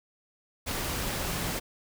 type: tone in noise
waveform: sine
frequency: 173.9 Hz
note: F3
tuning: 7 cents flat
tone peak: -40 dBFS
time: 1.27-1.53 s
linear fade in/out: 20 ms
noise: pink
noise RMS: -32 dBFS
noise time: 0.66-1.6 s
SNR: -11 dB
effects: none